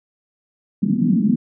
pink band-pass noise, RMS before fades -17 dBFS, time 0.82-1.36 s, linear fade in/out 10 ms, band 170 to 260 Hz, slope 48 dB/octave, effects none

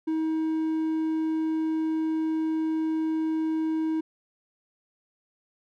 triangle tone, 317.7 Hz, D#4, 36 cents sharp, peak -22 dBFS, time 0.07-4.01 s, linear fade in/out 10 ms, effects none

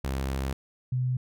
sawtooth / sine tone pair in turn, 66.9 / 126.61 Hz, C2 / B2, +39 / +43 cents, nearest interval major seventh, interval 1104 cents, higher second, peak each -24 dBFS, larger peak neither, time 0.04-0.53 / 0.92-1.17 s, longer first, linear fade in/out 5 ms, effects none

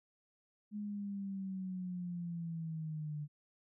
sine linear sweep, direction down, 210 to 146.83 Hz, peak -38 dBFS, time 0.71-3.28 s, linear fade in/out 50 ms, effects none

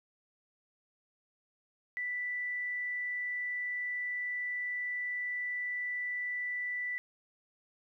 sine tone, 1975.5 Hz, B6, in tune, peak -33 dBFS, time 1.97-6.98 s, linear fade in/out 0 ms, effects 12-bit

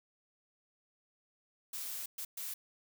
blue noise bursts at uneven times, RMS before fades -41 dBFS, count 3, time 1.73-2.06 / 2.18-2.25 / 2.37-2.54 s, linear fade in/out 5 ms, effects none

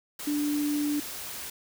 sine tone in noise, 293.7 Hz, D4, in tune, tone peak -25 dBFS, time 0.27-1 s, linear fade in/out 5 ms, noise white, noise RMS -38 dBFS, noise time 0.19-1.5 s, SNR +10 dB, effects none

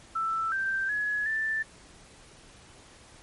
sine tone with pitch steps, 1326 / 1567 / 1689 / 1767 Hz, E6 / G6 / G#6 / A6, +10 / -1 / +29 / +7 cents, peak -26 dBFS, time 0.15-1.63 s, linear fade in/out 10 ms, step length 370 ms, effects pink hiss -53 dBFS RMS until 3.22 s + MP3 48 kbps

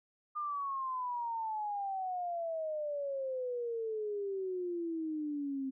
sine exponential sweep, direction down, 1215 to 263.1 Hz, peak -34 dBFS, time 0.35-5.71 s, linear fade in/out 20 ms, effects none

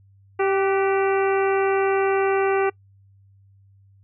harmonic tone with a mistuned harmonic, 390 Hz, G4, 9 cents flat, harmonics 1 / 2 / 3 / 4 / 5 / 6 / 7, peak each -19 / -25 / -29 / -31 / -33 / -35 / -36 dBFS, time 0.39-2.7 s, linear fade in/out 10 ms, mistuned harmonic 4, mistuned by -56 cents, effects noise-tail reverb RT60 0.1 s tail -24 dB re dry + added 98 Hz sine -51 dBFS peak until 4.03 s

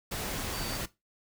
sine tone in noise, 4597 Hz, D8, 38 cents flat, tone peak -41 dBFS, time 0.53-0.78 s, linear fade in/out 10 ms, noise pink, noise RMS -35 dBFS, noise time 0.11-0.86 s, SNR -9 dB, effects noise-tail reverb RT60 0.2 s tail -17 dB re dry

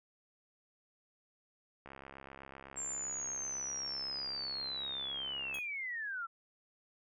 click train, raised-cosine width 0.5 ms, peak -34 dBFS, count 254, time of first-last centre 1.86-5.586 s, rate 67.9 Hz
sine linear sweep, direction down, 7459 to 1314 Hz, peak -37 dBFS, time 2.76-6.27 s, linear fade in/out 20 ms
sawtooth tone with exponential decay, 3303 Hz, G#7, 10 cents flat, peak -37 dBFS, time 5.54-5.68 s, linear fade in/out 5 ms, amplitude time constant 29 ms
effects none

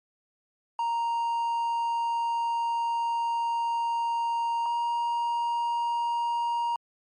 triangle tone pair in turn, 932.3 / 941.5 Hz, A#5 / A#5, 0 / +17 cents, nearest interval unison, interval 17 cents, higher second, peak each -23 dBFS, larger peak neither, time 0.79-4.66 / 4.66-6.76 s, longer first, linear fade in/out 2 ms, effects MP3 48 kbps

